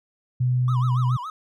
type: tone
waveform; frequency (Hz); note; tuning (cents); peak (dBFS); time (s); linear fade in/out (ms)
sine; 125.4; B2; +27; -18; 0.4-1.17; 10
type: tone with vibrato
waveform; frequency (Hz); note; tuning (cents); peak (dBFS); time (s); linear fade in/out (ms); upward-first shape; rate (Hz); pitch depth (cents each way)
triangle; 1116; C#6; +11; -28; 0.68-1.3; 2; sine; 7.1; 260
effects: none